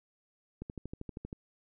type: click train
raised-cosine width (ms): 3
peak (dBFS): -27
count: 10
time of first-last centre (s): 0.62-1.329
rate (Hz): 12.7
effects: none